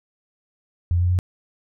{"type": "tone with pitch steps", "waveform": "sine", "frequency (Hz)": [87, 88.78, 90.59], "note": ["F2", "F2", "F#2"], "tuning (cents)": [-6, 29, -36], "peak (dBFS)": -16, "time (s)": [0.91, 1.189], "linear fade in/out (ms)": 0, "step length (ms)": 93, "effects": []}